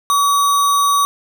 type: tone with sample-and-hold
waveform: sine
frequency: 1140 Hz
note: C#6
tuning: 48 cents sharp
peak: -11 dBFS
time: 0.1-1.05 s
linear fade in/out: 0 ms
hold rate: 4900 Hz
effects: none